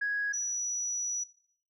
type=tone pair in turn; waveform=sine; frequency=1661.2 / 5879 Hz; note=G#6 / F#8; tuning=0 / -12 cents; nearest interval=octave + minor seventh; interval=2188 cents; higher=second; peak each=-27 / -30 dBFS; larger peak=first; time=0.01-0.33 / 0.33-1.24 s; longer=second; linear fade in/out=10 ms; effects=noise-tail reverb RT60 0.6 s tail -17 dB re dry + tanh soft clip ceiling -23 dBFS